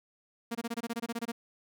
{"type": "tone bursts", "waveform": "sawtooth", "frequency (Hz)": 233.1, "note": "A#3", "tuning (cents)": 0, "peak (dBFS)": -28, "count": 13, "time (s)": [0.51, 1.319], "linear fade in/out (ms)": 10, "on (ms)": 41, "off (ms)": 23, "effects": []}